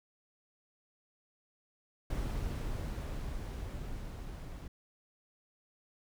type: noise with level ramp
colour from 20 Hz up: brown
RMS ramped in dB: -35 to -44 dBFS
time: 2.1-4.68 s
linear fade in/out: 5 ms
effects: none